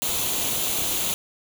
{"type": "noise with comb filter", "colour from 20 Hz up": "white", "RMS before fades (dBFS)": -25, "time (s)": [0.02, 1.14], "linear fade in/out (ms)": 0, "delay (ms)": 0.29, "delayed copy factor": 0.55, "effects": []}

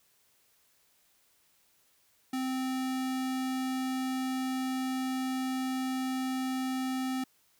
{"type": "tone", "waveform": "square", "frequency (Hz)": 260, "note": "C4", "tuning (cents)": -11, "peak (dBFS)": -31, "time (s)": [2.33, 7.24], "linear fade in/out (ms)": 5, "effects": ["white hiss -68 dBFS RMS until 7.59 s"]}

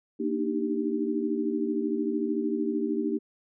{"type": "chord", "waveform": "sine", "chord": "Eb major seventh", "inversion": "second", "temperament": "equal with one note detuned", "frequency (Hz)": [233.1, 297.9, 311.1, 392], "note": ["Bb3", "D4", "Eb4", "G4"], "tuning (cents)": [0, 25, 0, 0], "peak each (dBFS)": -31, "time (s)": [0.19, 3.19], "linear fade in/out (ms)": 20, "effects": []}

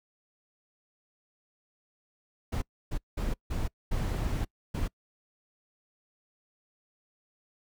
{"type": "noise bursts at uneven times", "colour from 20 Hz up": "brown", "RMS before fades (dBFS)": -30, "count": 6, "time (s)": [[2.52, 2.62], [2.91, 2.98], [3.17, 3.34], [3.5, 3.68], [3.91, 4.45], [4.74, 4.88]], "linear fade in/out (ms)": 10, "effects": ["noise-tail reverb RT60 0.1 s tail -25 dB re dry"]}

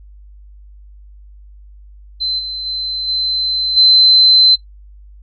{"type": "tone with level steps", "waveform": "sine", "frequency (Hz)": 4070, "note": "C8", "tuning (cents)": -49, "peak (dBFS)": [-16, -22, -19, -15, -6], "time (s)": [2.2, 4.56], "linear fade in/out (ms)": 20, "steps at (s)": [2.38, 2.65, 3.07, 3.76], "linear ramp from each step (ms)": 20, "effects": ["noise-tail reverb RT60 0.1 s tail -18 dB re dry", "added 50 Hz sine -37 dBFS peak until 5.22 s"]}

